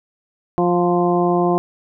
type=harmonic tone with a mistuned harmonic; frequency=175.9 Hz; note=F3; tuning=13 cents sharp; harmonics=1 / 2 / 3 / 4 / 5 / 6; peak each=-20 / -17 / -26 / -20 / -28 / -25 dBFS; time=0.58-1.58 s; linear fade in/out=0 ms; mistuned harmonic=6; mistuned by=-21 cents; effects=none